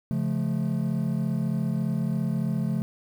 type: chord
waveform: triangle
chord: Db augmented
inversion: none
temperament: just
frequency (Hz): 138.59 / 173.24 / 216.5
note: Db3 / F3 / A3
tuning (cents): 0 / -14 / -28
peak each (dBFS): -26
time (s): 0.11-2.82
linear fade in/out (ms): 0
effects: tanh soft clip ceiling -14 dBFS + 9-bit